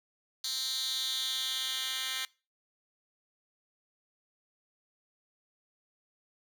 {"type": "tone with high-pass filter sweep", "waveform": "10% pulse", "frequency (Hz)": 261.6, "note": "C4", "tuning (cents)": 0, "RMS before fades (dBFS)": -34, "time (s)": [0.44, 2.25], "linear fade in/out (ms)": 2, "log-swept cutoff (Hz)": [4400, 2600], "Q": 3.5, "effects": ["noise-tail reverb RT60 0.3 s tail -22 dB re dry"]}